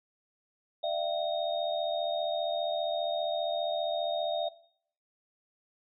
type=tone cluster; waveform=sine; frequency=599 / 674 / 759 / 3714 Hz; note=D5 / E5 / F#5 / A#7; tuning=+34 / +38 / +44 / -7 cents; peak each=-33 / -32 / -40 / -37 dBFS; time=0.83-4.49 s; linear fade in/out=10 ms; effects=noise-tail reverb RT60 0.6 s tail -18 dB re dry